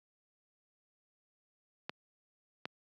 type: clicks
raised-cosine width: 0.3 ms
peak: -21 dBFS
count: 2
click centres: 1.895 / 2.655 s
effects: high-pass 150 Hz 12 dB/octave